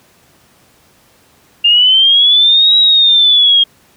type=linear two-way sweep; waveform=sine; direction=up then down; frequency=2797 to 3865 to 3235 Hz; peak=-5 dBFS; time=1.64-3.64 s; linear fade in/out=10 ms; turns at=2.77 s; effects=pink hiss -49 dBFS RMS until 3.96 s + high-pass 80 Hz 12 dB/octave